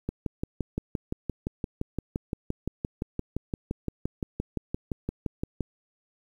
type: click train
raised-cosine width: 3 ms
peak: -16 dBFS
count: 33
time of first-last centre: 0.09-5.607 s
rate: 5.8 Hz
effects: 9-bit